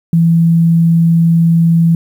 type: tone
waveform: sine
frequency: 166.5 Hz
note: E3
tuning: 18 cents sharp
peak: -6 dBFS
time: 0.13-1.95 s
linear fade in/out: 2 ms
effects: 7-bit